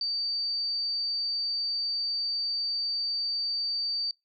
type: tone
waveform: sine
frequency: 4616 Hz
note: D8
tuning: 31 cents flat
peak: -27 dBFS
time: 0.01-4.11 s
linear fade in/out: 2 ms
effects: noise-tail reverb RT60 0.2 s tail -25 dB re dry